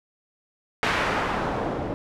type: noise with low-pass filter sweep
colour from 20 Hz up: white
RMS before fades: -26 dBFS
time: 0.83-1.94 s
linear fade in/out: 0 ms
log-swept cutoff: 2200 to 520 Hz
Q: 0.96
effects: none